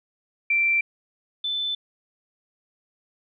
sine tone pair in turn, 2349 / 3520 Hz, D7 / A7, 0 / 0 cents, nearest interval perfect fifth, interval 700 cents, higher second, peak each -18 / -24 dBFS, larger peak first, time 0.5-0.81 / 1.44-1.75 s, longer neither, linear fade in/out 5 ms, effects none

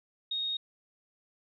sine tone, 3729 Hz, A#7, in tune, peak -30 dBFS, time 0.31-0.57 s, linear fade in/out 5 ms, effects none

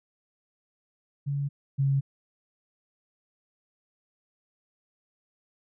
sine tone pair in turn, 141.3 / 137.44 Hz, C#3 / C#3, +34 / -14 cents, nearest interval unison, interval 48 cents, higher first, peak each -26 / -21 dBFS, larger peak second, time 1.26-1.49 / 1.78-2.01 s, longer neither, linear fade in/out 20 ms, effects none

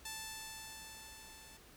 5% pulse tone with level ramp, 880 Hz, A5, in tune, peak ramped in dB -30 to -44 dBFS, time 0.05-1.57 s, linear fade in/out 5 ms, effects added 60 Hz sine -65 dBFS peak until 1.76 s + pink hiss -60 dBFS RMS until 1.76 s

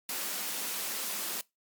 white high-pass noise, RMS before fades -35 dBFS, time 0.09-1.41 s, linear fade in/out 2 ms, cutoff 170 Hz, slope 96 dB/octave, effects noise-tail reverb RT60 0.2 s tail -23 dB re dry + Opus 48 kbps

